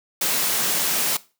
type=high-pass noise; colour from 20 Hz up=white; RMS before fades=-22 dBFS; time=0.21-1.17 s; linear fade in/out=5 ms; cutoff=130 Hz; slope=96 dB/octave; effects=noise-tail reverb RT60 0.3 s tail -18 dB re dry